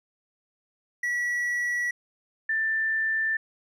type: tone pair in turn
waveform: triangle / sine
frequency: 1938 / 1775.6 Hz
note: B6 / A6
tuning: -33 / +15 cents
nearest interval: major second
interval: 152 cents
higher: first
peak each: -23 dBFS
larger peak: neither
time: 1.03-1.91 / 2.49-3.37 s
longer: neither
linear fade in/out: 5 ms
effects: none